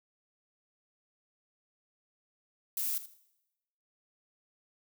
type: noise with echo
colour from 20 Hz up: violet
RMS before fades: -33 dBFS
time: 2.77-2.98 s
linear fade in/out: 2 ms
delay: 80 ms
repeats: 2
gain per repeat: -14 dB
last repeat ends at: 3.14 s
effects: noise-tail reverb RT60 0.9 s tail -19 dB re dry